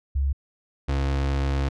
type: tone pair in turn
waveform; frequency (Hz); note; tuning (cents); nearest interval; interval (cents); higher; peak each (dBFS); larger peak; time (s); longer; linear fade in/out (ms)
sine / 35% pulse; 68.8 / 68.8; C#2 / C#2; -12 / -12; unison; 0; neither; -20; neither; 0.15-0.33 / 0.88-1.69; second; 10
effects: low-pass 5000 Hz 12 dB/octave